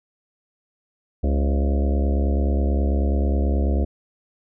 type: harmonic tone with a mistuned harmonic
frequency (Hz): 69.3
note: C#2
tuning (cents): 0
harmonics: 1 / 3 / 4 / 5 / 6 / 7 / 8 / 9 / 10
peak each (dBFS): -18 / -28 / -30 / -32 / -34 / -35 / -36 / -37 / -38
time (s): 1.23-3.85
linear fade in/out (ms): 10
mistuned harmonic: 7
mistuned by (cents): +83
effects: none